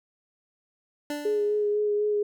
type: tone with exponential decay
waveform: 25% pulse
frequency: 293.7 Hz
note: D4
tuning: in tune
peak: -24 dBFS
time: 1.1-1.79 s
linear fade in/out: 2 ms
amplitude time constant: 150 ms
type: tone with vibrato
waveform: sine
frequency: 417.3 Hz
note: G#4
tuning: 8 cents sharp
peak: -22 dBFS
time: 1.25-2.23 s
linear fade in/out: 5 ms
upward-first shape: sine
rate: 4 Hz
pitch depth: 16 cents each way
effects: none